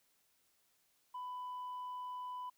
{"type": "tone", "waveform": "sine", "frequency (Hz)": 997, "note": "B5", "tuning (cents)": 16, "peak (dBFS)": -39, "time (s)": [1.14, 2.5], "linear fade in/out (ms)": 10, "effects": ["tanh soft clip ceiling -40 dBFS", "white hiss -75 dBFS RMS until 2.57 s"]}